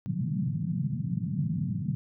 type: band-pass noise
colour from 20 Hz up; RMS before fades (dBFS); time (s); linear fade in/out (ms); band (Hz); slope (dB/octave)
white; -30; 0.06-1.95; 0; 110 to 200; 48
effects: none